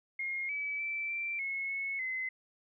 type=tone with pitch steps; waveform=sine; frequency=2140 / 2293 / 2328 / 2349 / 2182 / 2195 / 2047 Hz; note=C7 / D7 / D7 / D7 / C#7 / C#7 / C7; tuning=+38 / -42 / -16 / 0 / -28 / -18 / -38 cents; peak=-33 dBFS; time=0.19-2.29 s; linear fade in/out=5 ms; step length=300 ms; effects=none

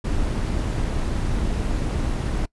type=noise with amplitude modulation; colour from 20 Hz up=brown; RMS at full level=-21 dBFS; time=0.04-2.46 s; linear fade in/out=10 ms; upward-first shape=sine; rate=267 Hz; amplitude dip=50%; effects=noise-tail reverb RT60 0.1 s tail -23 dB re dry + resampled to 24000 Hz

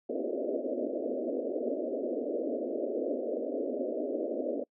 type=band-pass noise; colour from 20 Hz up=white; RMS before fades=-33 dBFS; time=0.09-4.64 s; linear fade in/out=10 ms; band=240 to 630 Hz; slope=96 dB/octave; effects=noise-tail reverb RT60 0.1 s tail -26 dB re dry

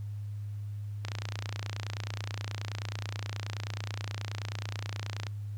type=click train; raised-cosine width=0.2 ms; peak=-19 dBFS; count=125; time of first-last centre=1.05-5.268 s; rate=29.4 Hz; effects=added 103 Hz sine -35 dBFS peak until 5.57 s + pink hiss -64 dBFS RMS until 5.57 s

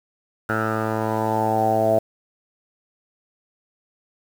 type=tone with low-pass filter sweep; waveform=10% pulse; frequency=110 Hz; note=A2; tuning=in tune; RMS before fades=-21 dBFS; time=0.49-1.99 s; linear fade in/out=5 ms; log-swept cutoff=1400 to 650 Hz; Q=8.4; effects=7-bit

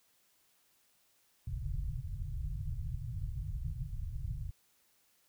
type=low-pass noise; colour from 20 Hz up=pink; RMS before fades=-38 dBFS; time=1.47-4.51 s; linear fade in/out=5 ms; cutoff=150 Hz; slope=96 dB/octave; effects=white hiss -71 dBFS RMS until 5.28 s

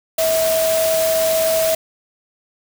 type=tone in noise; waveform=sine; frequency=646 Hz; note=E5; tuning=35 cents flat; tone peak=-15 dBFS; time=0.18-1.75 s; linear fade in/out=5 ms; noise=white; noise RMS=-23 dBFS; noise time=0.18-1.75 s; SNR=+5 dB; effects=none

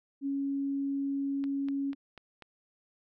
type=tone; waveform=sine; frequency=277.2 Hz; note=C#4; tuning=in tune; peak=-29 dBFS; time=0.21-1.95 s; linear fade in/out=50 ms
type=click train; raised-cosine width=0.3 ms; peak=-31 dBFS; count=5; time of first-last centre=1.44-2.423 s; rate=4.07 Hz
effects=none

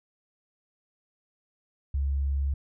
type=tone; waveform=sine; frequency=69.3 Hz; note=C#2; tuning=in tune; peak=-24 dBFS; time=1.94-2.54 s; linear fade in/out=5 ms; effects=none

